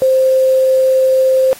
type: tone with quantisation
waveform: sine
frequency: 523.3 Hz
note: C5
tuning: in tune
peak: -8 dBFS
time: 0.02-1.53 s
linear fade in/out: 0 ms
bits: 6
effects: white hiss -37 dBFS RMS until 1.59 s + AAC 48 kbps